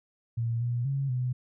sine tone with pitch steps, 116.1 / 120.4 / 137.5 / 125.6 Hz, A#2 / B2 / C#3 / B2, -7 / -44 / -14 / +30 cents, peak -26 dBFS, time 0.37-1.33 s, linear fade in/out 10 ms, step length 240 ms, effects none

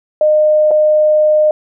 sine tone with dropouts, 611 Hz, D#5, 32 cents flat, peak -7 dBFS, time 0.21-1.51 s, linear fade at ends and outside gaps 2 ms, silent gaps 0.709-0.713 s, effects none

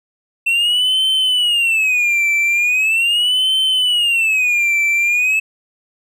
triangle tone with vibrato, 2683 Hz, E7, 30 cents sharp, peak -11 dBFS, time 0.46-5.4 s, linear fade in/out 10 ms, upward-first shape sine, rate 0.4 Hz, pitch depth 240 cents each way, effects none

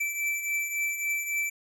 square beating tone pair, 2326 / 2329.6 Hz, D7 / D7, -17 / -15 cents, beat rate 3.6 Hz, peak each -29 / -36 dBFS, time 0-1.5 s, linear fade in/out 10 ms, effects none

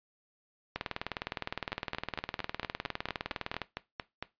two click trains, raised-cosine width 0.3 ms, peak -17 / -19 dBFS, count 57 / 12, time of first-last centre 0.76-3.617 / 1.72-4.226 s, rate 19.6 / 4.39 Hz, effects noise-tail reverb RT60 0.2 s tail -17 dB re dry + resampled to 11025 Hz

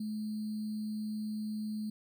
sine tone with sample-and-hold, 214 Hz, A3, 48 cents flat, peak -34 dBFS, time 0-1.9 s, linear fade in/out 5 ms, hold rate 4410 Hz, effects none

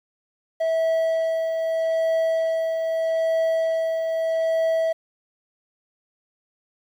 triangle tone with tremolo, 651 Hz, E5, 22 cents flat, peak -16 dBFS, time 0.6-4.93 s, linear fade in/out 10 ms, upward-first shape triangle, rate 0.8 Hz, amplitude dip 40%, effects 9-bit

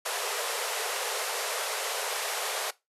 pink band-pass noise, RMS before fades -32 dBFS, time 0.05-2.71 s, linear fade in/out 10 ms, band 410 to 13000 Hz, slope 96 dB/octave, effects noise-tail reverb RT60 0.2 s tail -19 dB re dry

